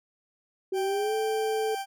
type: tone with pitch glide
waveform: sine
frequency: 380 to 436.5 Hz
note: F#4 to A4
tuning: +46 to -14 cents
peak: -26 dBFS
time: 0.72-1.75 s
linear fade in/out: 5 ms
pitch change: +240 cents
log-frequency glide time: 0.82-1.14 s
type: tone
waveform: 40% pulse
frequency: 784 Hz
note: G5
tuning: in tune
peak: -30 dBFS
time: 0.73-1.86 s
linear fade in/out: 50 ms
effects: none